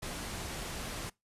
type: low-pass noise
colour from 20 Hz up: pink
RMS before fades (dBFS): -40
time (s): 0.02-1.1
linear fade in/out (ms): 10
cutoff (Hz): 12000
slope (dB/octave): 24
effects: noise-tail reverb RT60 0.2 s tail -23 dB re dry + resampled to 32000 Hz